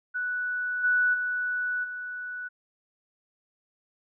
sine tone with level steps, 1480 Hz, F#6, in tune, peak -27 / -20 / -26 / -33 dBFS, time 0.14-2.49 s, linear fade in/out 20 ms, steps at 0.83 / 1.13 / 1.83 s, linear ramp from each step 20 ms, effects none

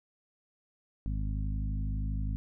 harmonic tone with a mistuned harmonic, 51.91 Hz, G#1, in tune, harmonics 1 / 2 / 3 / 4 / 5, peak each -31 / -37 / -41 / -43 / -45 dBFS, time 1.06-2.36 s, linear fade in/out 0 ms, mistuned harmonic 1, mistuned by +21 cents, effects none

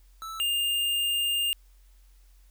square tone pair in turn, 1315 / 2809 Hz, E6 / F7, -5 / +9 cents, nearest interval octave + minor second, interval 1314 cents, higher second, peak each -36 / -25 dBFS, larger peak second, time 0.22-0.4 / 0.4-1.53 s, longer second, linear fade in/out 0 ms, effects added 45 Hz sine -53 dBFS peak until 2.5 s + white hiss -67 dBFS RMS until 2.5 s

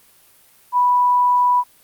sine tone, 985 Hz, B5, 5 cents flat, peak -12 dBFS, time 0.72-1.64 s, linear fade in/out 50 ms, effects white hiss -52 dBFS RMS until 1.83 s + Opus 32 kbps

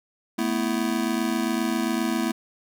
square chord, A suspended second, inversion none, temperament just, 220 / 247.5 / 330 Hz, A3 / B3 / E4, 0 / +4 / +2 cents, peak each -28 dBFS, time 0.38-2.32 s, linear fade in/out 10 ms, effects none

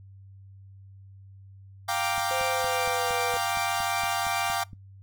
sawtooth chord, G minor seventh, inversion third, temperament equal, 698.5 / 784 / 932.3 / 1174.7 Hz, F5 / G5 / Bb5 / D6, 0 / 0 / 0 / 0 cents, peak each -27 / -26 / -31 / -28 dBFS, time 1.88-4.64 s, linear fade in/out 10 ms
click train, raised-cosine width 5 ms, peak -31 dBFS, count 12, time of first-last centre 2.18-4.732 s, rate 4.31 Hz
triangle tone with pitch glide, 520 to 491.4 Hz, C5 to B4, -11 to -9 cents, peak -29 dBFS, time 2.31-3.37 s, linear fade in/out 0 ms, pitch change -98 cents, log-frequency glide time 2.46-3.16 s
effects noise-tail reverb RT60 0.2 s tail -23 dB re dry + added 97 Hz sine -46 dBFS peak until 5.02 s

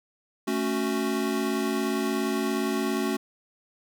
square chord, F# minor, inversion first, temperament equal, 220 / 277.2 / 370 Hz, A3 / C#4 / F#4, 0 / 0 / 0 cents, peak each -30 dBFS, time 0.47-3.17 s, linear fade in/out 10 ms, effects none

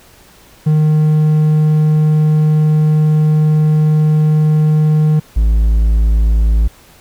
triangle tone pair in turn, 153.7 / 54.62 Hz, D#3 / A1, -21 / -12 cents, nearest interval octave + tritone, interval 1791 cents, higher first, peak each -6 dBFS, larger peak neither, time 0.66-5.2 / 5.36-6.68 s, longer first, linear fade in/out 10 ms, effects pink hiss -44 dBFS RMS until 7 s

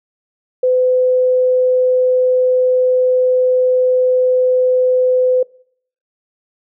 sine tone, 507 Hz, B4, 45 cents sharp, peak -10 dBFS, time 0.63-5.43 s, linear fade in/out 5 ms, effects noise-tail reverb RT60 0.6 s tail -23 dB re dry

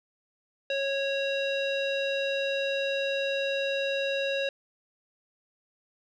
square tone with low-pass filter, 550 Hz, C#5, 14 cents flat, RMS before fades -29 dBFS, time 0.7-4.49 s, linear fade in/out 2 ms, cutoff 3400 Hz, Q 5.6, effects none

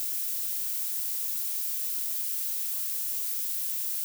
violet noise, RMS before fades -31 dBFS, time 0-4.04 s, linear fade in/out 0 ms, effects none

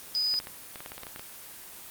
sine tone, 4978 Hz, D#8, in tune, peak -23 dBFS, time 0.15-0.39 s, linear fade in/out 0 ms
clicks, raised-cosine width 0.3 ms, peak -23 dBFS, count 12, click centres 0.341 / 0.401 / 0.471 / 0.758 / 0.805 / 0.861 / 0.919 / 0.98 / 1.034 / 1.068 / 1.161 / 1.195 s
effects white hiss -45 dBFS RMS until 1.9 s + Opus 24 kbps

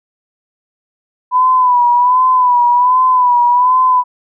sine tone with vibrato, 993 Hz, B5, 9 cents sharp, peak -7 dBFS, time 1.31-4.04 s, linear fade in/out 50 ms, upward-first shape sine, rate 1.3 Hz, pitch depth 54 cents each way, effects none

